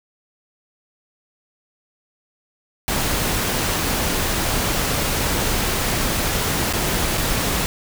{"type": "noise with dropouts", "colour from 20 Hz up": "pink", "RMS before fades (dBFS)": -21, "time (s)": [2.88, 7.66], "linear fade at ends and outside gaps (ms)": 0, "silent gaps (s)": [[6.727, 6.735], [7.175, 7.179]], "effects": []}